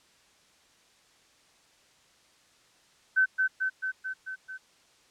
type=tone with echo; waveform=sine; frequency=1528 Hz; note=G6; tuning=45 cents flat; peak=-19 dBFS; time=3.16-3.26 s; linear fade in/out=20 ms; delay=220 ms; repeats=6; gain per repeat=-3 dB; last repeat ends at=4.58 s; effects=white hiss -62 dBFS RMS until 5.1 s + low-pass 7000 Hz 12 dB/octave